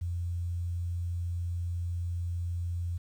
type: tone with quantisation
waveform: sine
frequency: 86.8 Hz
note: F2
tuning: 10 cents flat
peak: -30 dBFS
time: 0.01-2.98 s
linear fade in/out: 10 ms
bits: 10
effects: none